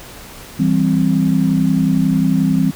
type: chord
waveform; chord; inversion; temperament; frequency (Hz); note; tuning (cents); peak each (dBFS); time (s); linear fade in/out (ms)
sine; C major; first; equal; 164.81 / 196 / 261.6; E3 / G3 / C4; 0 / 0 / 0; -16; 0.59-2.71; 10
effects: pink hiss -36 dBFS RMS until 2.75 s